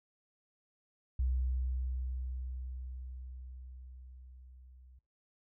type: tone with level ramp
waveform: sine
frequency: 63.5 Hz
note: B1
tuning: 49 cents sharp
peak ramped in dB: -28 to -55 dBFS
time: 1.19-4.99 s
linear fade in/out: 5 ms
effects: noise-tail reverb RT60 0.4 s tail -23 dB re dry